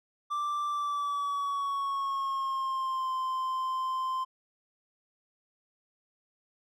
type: tone with pitch glide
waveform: triangle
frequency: 1174.7 to 1040.5 Hz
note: D6 to C6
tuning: 0 to -10 cents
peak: -27 dBFS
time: 0.3-4.25 s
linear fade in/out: 20 ms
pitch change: -210 cents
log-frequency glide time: 0.68-3.12 s
effects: none